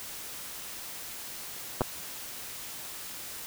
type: clicks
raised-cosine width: 1 ms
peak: -12 dBFS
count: 2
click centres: 1.809 / 1.817 s
effects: white hiss -41 dBFS RMS until 3.46 s